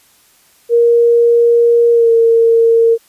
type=tone with pitch glide; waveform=sine; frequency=470.2 to 458.7 Hz; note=A#4 to A#4; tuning=+15 to -28 cents; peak=-6 dBFS; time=0.69-2.98 s; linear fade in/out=50 ms; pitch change=-43 cents; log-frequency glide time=1.92-2.11 s; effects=white hiss -50 dBFS RMS until 3.08 s + resampled to 32000 Hz

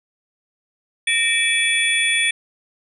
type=tone cluster; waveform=sine; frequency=1844 / 2318 / 2574 / 3410 / 9050 Hz; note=A#6 / D7 / E7 / G#7 / C#9; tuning=-19 / -23 / -42 / +45 / +35 cents; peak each=-23 / -20 / -25 / -21 / -25 dBFS; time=1.07-2.31 s; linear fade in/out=5 ms; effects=none

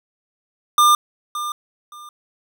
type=tone with echo; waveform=square; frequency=1200 Hz; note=D6; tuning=37 cents sharp; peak=-11 dBFS; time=0.78-0.95 s; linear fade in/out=2 ms; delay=570 ms; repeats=2; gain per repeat=-13 dB; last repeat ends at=2.09 s; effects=none

